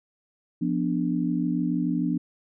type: chord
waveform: sine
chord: B diminished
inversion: second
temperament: equal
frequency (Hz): 174.61 / 246.9 / 293.7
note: F3 / B3 / D4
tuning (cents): 0 / 0 / 0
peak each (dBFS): -27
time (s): 0.61-2.18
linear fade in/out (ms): 10
effects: none